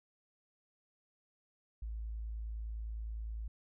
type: tone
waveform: sine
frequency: 54.9 Hz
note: A1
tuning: 3 cents flat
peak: -38 dBFS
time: 1.82-3.48 s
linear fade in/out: 5 ms
effects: none